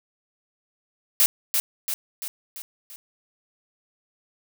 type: noise with echo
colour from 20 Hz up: blue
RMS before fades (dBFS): -17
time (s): 1.2-1.26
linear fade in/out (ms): 0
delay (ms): 340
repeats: 5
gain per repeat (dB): -5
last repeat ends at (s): 2.96
effects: none